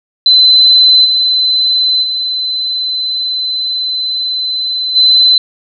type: tone with level steps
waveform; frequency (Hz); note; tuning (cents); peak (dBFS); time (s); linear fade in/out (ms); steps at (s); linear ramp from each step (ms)
sine; 4041; B7; +39; -3 / -8 / -13 / -4; 0.26-5.38; 2; 1.04 / 2.02 / 4.95; 20
effects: none